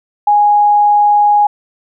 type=tone; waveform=sine; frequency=828 Hz; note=G#5; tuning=5 cents flat; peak=-6 dBFS; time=0.27-1.47 s; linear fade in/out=5 ms; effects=none